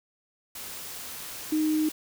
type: tone in noise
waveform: sine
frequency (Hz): 309.6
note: D#4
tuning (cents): -9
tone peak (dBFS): -22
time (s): 1.52-1.89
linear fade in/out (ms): 5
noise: white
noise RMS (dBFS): -39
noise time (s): 0.55-1.92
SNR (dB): +14
effects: none